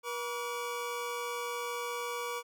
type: tone pair together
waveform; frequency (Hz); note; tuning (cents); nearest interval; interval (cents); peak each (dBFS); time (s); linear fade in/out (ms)
25% pulse; 480.5 / 1145.7; B4 / D6; -48 / -43; octave + minor third; 1505; -33 / -35; 0.03-2.43; 50
effects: none